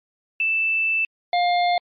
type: tone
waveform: sine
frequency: 2646 Hz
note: E7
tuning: 6 cents sharp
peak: -18 dBFS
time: 0.4-1.05 s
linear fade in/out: 2 ms
type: harmonic tone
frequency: 706 Hz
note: F5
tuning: 19 cents sharp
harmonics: 1 / 3 / 5 / 6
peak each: -17 / -27 / -31 / -33 dBFS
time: 1.33-1.78 s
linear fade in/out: 2 ms
effects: MP3 48 kbps